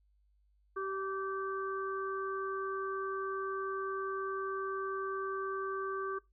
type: harmonic tone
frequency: 387.2 Hz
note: G4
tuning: 21 cents flat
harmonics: 1 / 3 / 4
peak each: -37 / -38 / -44 dBFS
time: 0.76-6.19 s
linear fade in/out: 10 ms
effects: noise-tail reverb RT60 0.2 s tail -21 dB re dry + added 50 Hz sine -67 dBFS peak until 6.32 s